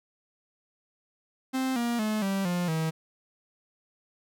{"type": "tone with pitch steps", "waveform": "45% pulse", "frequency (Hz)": [261.6, 237.1, 215, 194.85, 176.63, 160.11], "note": ["C4", "A#3", "A3", "G3", "F3", "D#3"], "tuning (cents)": [0, 30, -40, -10, 20, 50], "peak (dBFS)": -26, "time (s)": [1.53, 2.91], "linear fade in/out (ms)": 20, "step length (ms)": 230, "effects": []}